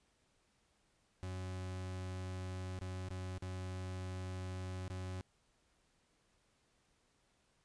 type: tone with dropouts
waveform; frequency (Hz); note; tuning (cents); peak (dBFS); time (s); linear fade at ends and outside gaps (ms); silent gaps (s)
40% pulse; 92.5; F#2; 0; -40; 1.23-5.21; 0; 2.79-2.813 / 3.087-3.105 / 3.381-3.423 / 4.88-4.901
effects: pink hiss -75 dBFS RMS until 7.64 s + resampled to 22050 Hz